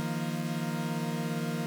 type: chord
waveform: 40% pulse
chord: Eb suspended second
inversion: none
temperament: equal with one note detuned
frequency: 155.56 / 173.01 / 233.1 Hz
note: Eb3 / F3 / Bb3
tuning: 0 / -16 / 0 cents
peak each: -34 dBFS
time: 0-1.66 s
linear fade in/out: 0 ms
effects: none